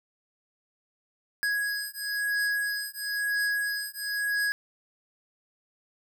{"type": "beating tone pair", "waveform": "square", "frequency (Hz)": [1661.2, 1662.2], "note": ["G#6", "G#6"], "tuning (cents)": [0, 1], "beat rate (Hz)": 1, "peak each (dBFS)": -31, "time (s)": [1.43, 4.52], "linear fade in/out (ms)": 0, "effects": []}